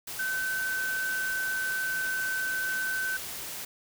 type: tone in noise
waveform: sine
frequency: 1530 Hz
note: G6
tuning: 42 cents flat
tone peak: -28 dBFS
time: 0.19-3.17 s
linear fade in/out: 5 ms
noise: white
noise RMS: -38 dBFS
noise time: 0.07-3.65 s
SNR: +7 dB
effects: none